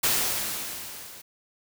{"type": "noise with level ramp", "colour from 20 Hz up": "white", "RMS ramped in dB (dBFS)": [-22, -45], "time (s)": [0.03, 1.22], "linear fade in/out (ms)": 10, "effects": []}